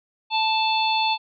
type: harmonic tone with a mistuned harmonic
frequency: 880 Hz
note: A5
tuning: in tune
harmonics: 1 / 3 / 4 / 5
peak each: -21 / -26 / -27 / -28 dBFS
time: 0.3-1.18 s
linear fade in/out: 50 ms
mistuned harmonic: 5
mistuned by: -18 cents
effects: none